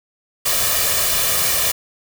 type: noise with comb filter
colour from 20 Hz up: white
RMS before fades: -18 dBFS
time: 0.45-1.72 s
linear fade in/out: 10 ms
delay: 1.7 ms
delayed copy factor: +0.65
effects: none